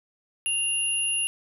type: tone pair together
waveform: sine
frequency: 2794 / 10518 Hz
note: F7 / E9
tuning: 0 / -5 cents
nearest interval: octave + major seventh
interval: 2295 cents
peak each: -26 dBFS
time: 0.46-1.27 s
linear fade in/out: 0 ms
effects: none